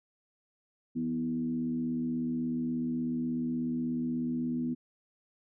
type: tone with frequency modulation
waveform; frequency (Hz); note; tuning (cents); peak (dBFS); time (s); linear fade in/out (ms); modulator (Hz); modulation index
sine; 246; B3; -7; -29; 0.95-4.75; 20; 76.5; 0.65
effects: none